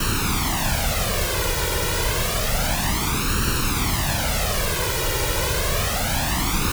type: noise with flanger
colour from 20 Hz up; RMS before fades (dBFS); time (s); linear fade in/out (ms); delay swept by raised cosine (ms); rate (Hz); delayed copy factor
pink; -22; 0-6.72; 5; 0.71 to 2.11; 0.29; +0.8
effects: none